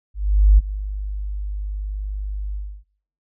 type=tone with ADSR envelope; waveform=sine; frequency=50.4 Hz; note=G1; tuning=49 cents sharp; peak=-6 dBFS; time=0.14-2.84 s; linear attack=440 ms; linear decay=26 ms; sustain=-17 dB; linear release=290 ms; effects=noise-tail reverb RT60 0.6 s tail -24 dB re dry